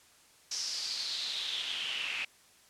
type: noise with band-pass filter sweep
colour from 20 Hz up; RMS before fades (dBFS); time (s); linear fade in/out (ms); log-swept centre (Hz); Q
pink; -36; 0.51-2.25; 5; 5600 to 2500; 5.5
effects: white hiss -61 dBFS RMS until 2.69 s + low-pass 10000 Hz 12 dB/octave